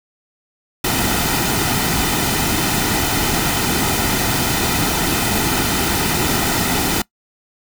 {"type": "noise with comb filter", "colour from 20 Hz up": "pink", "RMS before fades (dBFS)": -18, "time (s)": [0.84, 7.02], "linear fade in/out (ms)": 5, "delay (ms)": 1.8, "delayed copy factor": -0.55, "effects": ["noise-tail reverb RT60 0.1 s tail -22 dB re dry"]}